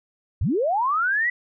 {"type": "linear sweep", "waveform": "sine", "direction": "up", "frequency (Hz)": [56.6, 1993], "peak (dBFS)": -19, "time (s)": [0.41, 1.3], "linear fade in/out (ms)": 5, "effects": []}